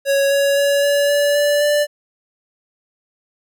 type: tone with pitch steps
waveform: square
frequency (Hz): 554.4 / 559.9 / 565.4 / 571 / 576.6 / 582.3 / 588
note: C#5 / C#5 / C#5 / D5 / D5 / D5 / D5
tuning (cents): 0 / +17 / +34 / -49 / -32 / -15 / +2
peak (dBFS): -14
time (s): 0.05-1.87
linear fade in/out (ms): 50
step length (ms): 260
effects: none